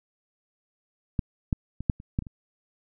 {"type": "clicks", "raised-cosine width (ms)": 5, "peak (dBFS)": [-12, -11, -21, -8, -30, -12, -26, -28], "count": 8, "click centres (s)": [1.192, 1.528, 1.806, 1.898, 2.001, 2.189, 2.223, 2.268], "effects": []}